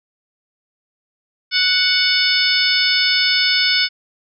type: harmonic tone with a mistuned harmonic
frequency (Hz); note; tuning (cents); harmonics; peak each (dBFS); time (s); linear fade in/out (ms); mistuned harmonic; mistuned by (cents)
740; F#5; 0; 2 / 3 / 4 / 5 / 6 / 7; -22 / -20 / -23 / -21 / -20 / -19; 1.51-3.89; 50; 5; -57
effects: none